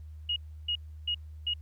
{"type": "tone bursts", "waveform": "sine", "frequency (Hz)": 2879, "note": "F#7", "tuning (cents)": -48, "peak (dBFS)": -27, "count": 4, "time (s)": [0.29, 1.538], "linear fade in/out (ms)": 5, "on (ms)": 72, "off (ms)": 320, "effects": ["added 77 Hz sine -42 dBFS peak until 1.61 s", "pink hiss -72 dBFS RMS until 1.61 s"]}